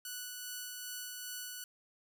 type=tone with tremolo; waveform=5% pulse; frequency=1480 Hz; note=F#6; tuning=in tune; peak=-29 dBFS; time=0.05-1.64 s; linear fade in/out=2 ms; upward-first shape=sine; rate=2.5 Hz; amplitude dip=25%; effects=none